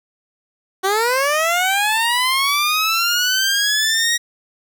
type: linear sweep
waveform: 15% pulse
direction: up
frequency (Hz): 371.7 to 1900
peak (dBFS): -9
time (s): 0.83-4.18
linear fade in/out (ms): 20
effects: none